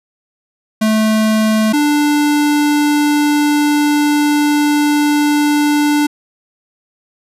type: tone pair in turn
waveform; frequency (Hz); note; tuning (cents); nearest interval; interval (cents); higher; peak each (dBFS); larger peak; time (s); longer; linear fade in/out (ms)
square; 217.6 / 294.8; A3 / D4; -19 / +7; perfect fourth; 526; second; -11; neither; 0.81-1.73 / 1.73-6.07; second; 10
effects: resampled to 32000 Hz